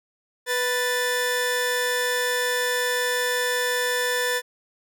sawtooth tone pair together, 493.5 / 1760 Hz, B4 / A6, -1 / 0 cents, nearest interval octave + minor seventh, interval 2201 cents, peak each -21 dBFS, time 0.46-4.42 s, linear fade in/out 50 ms, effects none

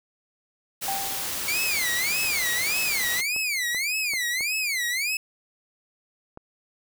white noise, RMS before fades -30 dBFS, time 0.81-3.22 s, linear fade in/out 20 ms
sine tone with exponential decay, 784 Hz, G5, in tune, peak -25 dBFS, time 0.88-1.57 s, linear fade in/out 2 ms, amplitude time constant 150 ms
sawtooth tone with vibrato, 2217 Hz, C#7, in tune, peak -21 dBFS, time 1.48-5.17 s, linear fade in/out 2 ms, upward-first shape sine, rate 1.7 Hz, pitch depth 270 cents each way
clicks, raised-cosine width 1 ms, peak -26 dBFS, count 5, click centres 3.363 / 3.747 / 4.136 / 4.408 / 6.374 s
effects none

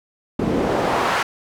pink noise with band-pass filter sweep, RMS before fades -20 dBFS, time 0.39-1.23 s, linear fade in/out 5 ms, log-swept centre 220 to 1400 Hz, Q 1.2, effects none

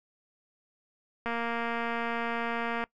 click train, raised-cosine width 0.5 ms, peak -18 dBFS, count 369, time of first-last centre 1.26-2.839 s, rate 233 Hz, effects noise-tail reverb RT60 0.1 s tail -22 dB re dry

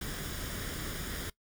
pink noise with comb filter, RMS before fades -38 dBFS, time 0.01-1.3 s, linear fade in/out 5 ms, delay 0.58 ms, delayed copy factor +0.55, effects noise-tail reverb RT60 0.1 s tail -20 dB re dry

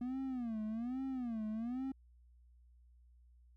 triangle tone with vibrato, 239.5 Hz, A#3, 47 cents sharp, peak -35 dBFS, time 0.01-1.92 s, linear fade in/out 5 ms, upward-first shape sine, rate 1.2 Hz, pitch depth 190 cents each way, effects added 60 Hz sine -61 dBFS peak until 3.56 s

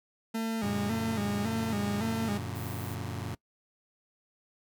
40% pulse tone with vibrato, 214.1 Hz, A3, 47 cents flat, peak -29 dBFS, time 0.34-2.38 s, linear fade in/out 10 ms, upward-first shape square, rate 1.8 Hz, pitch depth 85 cents each way
sawtooth chord, Gb augmented, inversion none, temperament just, 92.5 / 115.62 / 144.53 Hz, Gb2 / Bb2 / D3, 0 / -14 / -27 cents, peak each -34 / -34 / -37 dBFS, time 0.63-3.35 s, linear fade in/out 5 ms
white band-stop noise, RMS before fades -47 dBFS, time 2.55-2.95 s, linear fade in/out 10 ms, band 700 to 11000 Hz, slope 12 dB/octave
effects noise-tail reverb RT60 0.1 s tail -23 dB re dry

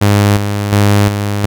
sawtooth tone with tremolo, 102.2 Hz, G#2, 27 cents flat, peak -3 dBFS, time 0.01-1.46 s, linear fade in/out 10 ms, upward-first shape square, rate 1.4 Hz, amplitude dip 55%, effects none

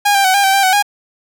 sawtooth tone with pitch steps, 817 / 791 / 751 / 802 / 774 / 789 / 750 / 818 Hz, G#5 / G5 / F#5 / G5 / G5 / G5 / F#5 / G#5, -29 / +15 / +26 / +39 / -22 / +11 / +23 / -26 cents, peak -6 dBFS, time 0.05-0.826 s, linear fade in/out 10 ms, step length 97 ms, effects none

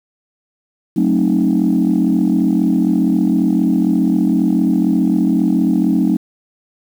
sine chord, F# diminished seventh, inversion none, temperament equal with one note detuned, 185 / 220 / 267.1 / 311.1 Hz, F#3 / A3 / C4 / Eb4, 0 / 0 / +36 / 0 cents, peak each -16 dBFS, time 0.96-6.17 s, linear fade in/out 10 ms, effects tanh soft clip ceiling -5 dBFS + 7-bit

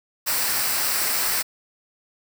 white noise with comb filter, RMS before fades -23 dBFS, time 0.26-1.43 s, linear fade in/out 20 ms, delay 0.3 ms, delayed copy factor -0.5, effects none

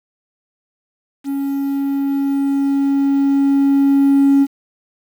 triangle tone with level ramp, 277.2 Hz, C#4, in tune, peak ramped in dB -16 to -5 dBFS, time 1.24-4.47 s, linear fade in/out 50 ms, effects tanh soft clip ceiling -4 dBFS + 7-bit

